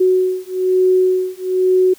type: beating tone pair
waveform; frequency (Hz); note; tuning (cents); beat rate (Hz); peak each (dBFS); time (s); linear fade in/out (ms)
sine; 370 / 371.1; F#4 / F#4; 0 / +5; 1.1; -15; 0-1.94; 10
effects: white hiss -46 dBFS RMS until 1.98 s